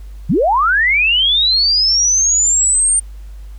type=linear sweep; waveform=sine; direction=up; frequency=116.54 to 8900 Hz; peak=-10 dBFS; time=0.29-3 s; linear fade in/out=10 ms; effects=added 50 Hz sine -29 dBFS peak until 3.58 s + pink hiss -52 dBFS RMS until 3.58 s